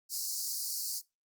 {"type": "high-pass noise", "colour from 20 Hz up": "pink", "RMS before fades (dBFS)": -36, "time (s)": [0.09, 1.02], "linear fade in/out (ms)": 50, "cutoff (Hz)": 4400, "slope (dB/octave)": 96, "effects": ["noise-tail reverb RT60 0.2 s tail -19 dB re dry", "Opus 48 kbps"]}